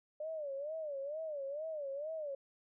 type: tone with vibrato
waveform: sine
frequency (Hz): 592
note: D5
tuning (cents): +14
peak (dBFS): -38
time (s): 0.2-2.35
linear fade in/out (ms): 5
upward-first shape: sine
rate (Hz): 2.2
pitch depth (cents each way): 150
effects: none